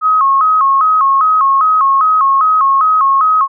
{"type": "tone with vibrato", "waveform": "sine", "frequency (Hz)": 1174.7, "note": "D6", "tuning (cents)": 0, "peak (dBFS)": -7, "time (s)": [0.01, 3.48], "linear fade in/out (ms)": 50, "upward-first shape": "square", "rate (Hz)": 2.5, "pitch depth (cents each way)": 130, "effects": []}